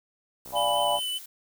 blue noise, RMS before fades -44 dBFS, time 0.45-1.26 s, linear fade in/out 5 ms
click train, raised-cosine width 1 ms, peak -32 dBFS, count 35, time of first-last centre 0.46-0.987 s, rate 64.5 Hz
sine chord, D diminished seventh, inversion none, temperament equal, 587.3 / 698.5 / 830.6 / 987.8 Hz, D5 / F5 / Ab5 / Cb6, 0 / 0 / 0 / 0 cents, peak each -28 / -28 / -28 / -29 dBFS, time 0.52-1 s, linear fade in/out 50 ms
square tone with vibrato, 3013 Hz, F#7, 31 cents sharp, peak -29 dBFS, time 0.55-1.19 s, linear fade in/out 20 ms, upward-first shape sine, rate 5 Hz, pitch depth 18 cents each way
effects none

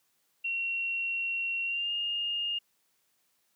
sine tone with pitch glide, 2735 to 2833 Hz, F7 to F7, -37 to +24 cents, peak -29 dBFS, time 0.44-2.59 s, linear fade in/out 10 ms, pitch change +61 cents, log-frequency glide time 1.65-1.92 s, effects white hiss -73 dBFS RMS until 3.55 s + high-pass 100 Hz 12 dB/octave

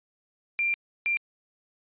sine tone bursts at uneven times, 2376 Hz, D7, 20 cents sharp, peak -23 dBFS, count 2, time 0.59-0.74 / 1.06-1.17 s, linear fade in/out 0 ms, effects resampled to 8000 Hz

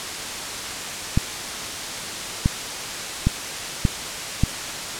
clicks, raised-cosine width 5 ms, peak -4 dBFS, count 5, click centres 1.175 / 2.459 / 3.27 / 3.852 / 4.436 s, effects white hiss -29 dBFS RMS until 4.99 s + low-pass 8000 Hz 12 dB/octave

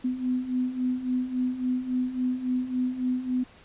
sine beating tone pair, 250.2 / 253.8 Hz, B3 / B3, +23 / +47 cents, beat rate 3.6 Hz, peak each -31 / -26 dBFS, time 0.04-3.44 s, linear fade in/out 10 ms, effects pink hiss -53 dBFS RMS until 3.64 s + resampled to 8000 Hz

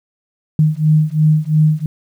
sine beating tone pair, 153 / 155.9 Hz, D#3 / D#3, -29 / +4 cents, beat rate 2.9 Hz, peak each -13 dBFS, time 0.59-1.86 s, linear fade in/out 2 ms, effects 8-bit

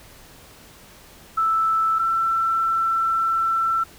sine tone pair in turn, 1318.5 / 1339.2 Hz, E6 / E6, 0 / +27 cents, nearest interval unison, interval 27 cents, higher second, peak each -17 / -18 dBFS, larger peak first, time 1.37-1.99 / 1.99-3.84 s, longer second, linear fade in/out 10 ms, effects pink hiss -47 dBFS RMS until 3.98 s

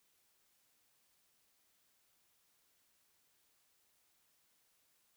silence, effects white hiss -75 dBFS RMS until 5.16 s

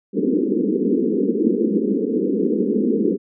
pink band-pass noise, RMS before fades -19 dBFS, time 0.13-3.18 s, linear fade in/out 50 ms, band 190 to 470 Hz, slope 96 dB/octave, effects none

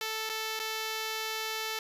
5% pulse tone with dropouts, 440 Hz, A4, in tune, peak -21 dBFS, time 0.01-1.79 s, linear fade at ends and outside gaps 2 ms, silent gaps 0.293-0.297 / 0.593-0.598 s, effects resampled to 32000 Hz + 9-bit

